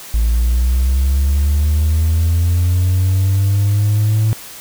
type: linear sweep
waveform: triangle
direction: up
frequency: 55 to 110 Hz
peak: -8 dBFS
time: 0.14-4.33 s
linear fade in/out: 0 ms
effects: tanh soft clip ceiling -6 dBFS + white hiss -34 dBFS RMS until 4.6 s